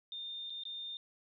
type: tone with dropouts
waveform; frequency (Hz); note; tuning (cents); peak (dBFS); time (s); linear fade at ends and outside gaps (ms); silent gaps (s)
sine; 3625; A#7; -49; -40; 0.12-0.97; 1; 0.498-0.503 / 0.636-0.653
effects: none